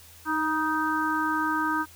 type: harmonic tone with a mistuned harmonic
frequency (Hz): 311.1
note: D#4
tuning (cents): 0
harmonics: 1 / 3 / 4 / 5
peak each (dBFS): -29 / -29 / -29 / -29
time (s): 0.25-1.86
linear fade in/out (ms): 50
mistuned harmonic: 3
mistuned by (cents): +30
effects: added 83 Hz sine -54 dBFS peak until 1.95 s + white hiss -51 dBFS RMS until 1.95 s